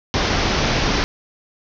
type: low-pass noise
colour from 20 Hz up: pink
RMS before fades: -19 dBFS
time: 0.14-1.04 s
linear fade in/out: 0 ms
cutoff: 6100 Hz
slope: 96 dB/octave
effects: none